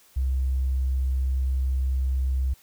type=tone with tanh clipping; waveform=triangle; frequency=65.41 Hz; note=C2; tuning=in tune; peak=-21 dBFS; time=0.16-2.54 s; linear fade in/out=10 ms; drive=3 dB; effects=white hiss -57 dBFS RMS until 2.62 s